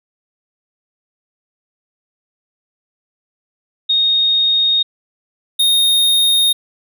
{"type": "tone pair in turn", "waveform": ["sine", "square"], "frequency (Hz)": [3716, 3702], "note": ["A#7", "A#7"], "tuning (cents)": [-6, -13], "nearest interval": "unison", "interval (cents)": 7, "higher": "first", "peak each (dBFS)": -11, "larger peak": "neither", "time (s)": [[3.89, 4.83], [5.59, 6.53]], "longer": "neither", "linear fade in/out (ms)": 10, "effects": []}